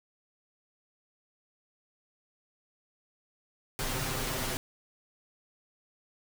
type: noise with comb filter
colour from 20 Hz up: pink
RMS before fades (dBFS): -33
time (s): 3.79-4.57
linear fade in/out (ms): 0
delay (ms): 7.7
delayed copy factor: +0.65
effects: none